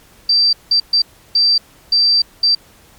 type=tone bursts at uneven times; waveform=sine; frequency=4683 Hz; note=D8; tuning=6 cents flat; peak=-9 dBFS; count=6; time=0.29-0.53 / 0.71-0.8 / 0.93-1.02 / 1.35-1.58 / 1.92-2.22 / 2.43-2.55 s; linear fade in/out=5 ms; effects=pink hiss -47 dBFS RMS until 2.98 s + MP3 96 kbps